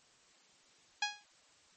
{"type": "tone with exponential decay", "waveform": "10% pulse", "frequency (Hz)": 829, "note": "G#5", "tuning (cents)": -3, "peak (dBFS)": -20, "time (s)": [1.02, 1.24], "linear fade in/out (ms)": 5, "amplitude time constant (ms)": 47, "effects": ["white hiss -65 dBFS RMS until 1.76 s", "MP3 32 kbps"]}